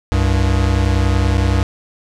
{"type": "tone pair together", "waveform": "square", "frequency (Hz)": [66.1, 96.76], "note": ["C2", "G2"], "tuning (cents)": [18, -22], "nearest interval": "perfect fifth", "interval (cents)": 660, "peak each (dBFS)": -16, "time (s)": [0.12, 1.63], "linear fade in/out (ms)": 0, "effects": ["low-pass 7000 Hz 12 dB/octave"]}